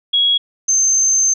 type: tone pair in turn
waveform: sine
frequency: 3322 / 6271 Hz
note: G#7 / G8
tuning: 0 / 0 cents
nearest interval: major seventh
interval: 1100 cents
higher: second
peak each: -11 / -11 dBFS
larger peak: neither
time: 0.13-0.38 / 0.68-1.34 s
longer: second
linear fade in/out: 10 ms
effects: none